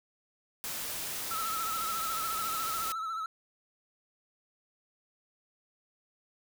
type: noise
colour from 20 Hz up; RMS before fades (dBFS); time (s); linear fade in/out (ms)
white; -37; 0.64-2.92; 0
type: tone with vibrato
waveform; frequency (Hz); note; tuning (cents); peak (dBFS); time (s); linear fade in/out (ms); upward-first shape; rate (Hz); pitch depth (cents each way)
triangle; 1312; E6; -9; -31; 1.31-3.26; 2; sine; 14; 52
effects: none